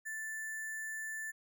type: tone with sample-and-hold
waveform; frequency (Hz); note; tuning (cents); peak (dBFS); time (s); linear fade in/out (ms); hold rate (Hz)
sine; 1760; A6; 0; -38; 0.05-1.32; 20; 8820
effects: none